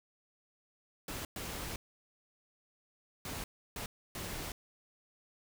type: noise bursts at uneven times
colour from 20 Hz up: pink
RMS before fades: -41 dBFS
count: 5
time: 1.08-1.25 / 1.36-1.76 / 3.25-3.44 / 3.76-3.86 / 4.15-4.52 s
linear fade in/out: 2 ms
effects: none